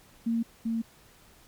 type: tone pair in turn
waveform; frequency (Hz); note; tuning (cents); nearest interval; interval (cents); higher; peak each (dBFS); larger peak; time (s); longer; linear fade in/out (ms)
sine; 230 / 227.4; A#3 / A#3; -23 / -43; unison; 20; first; -24 / -26; first; 0.26-0.43 / 0.65-0.82; neither; 10
effects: pink hiss -57 dBFS RMS until 1.47 s + MP3 96 kbps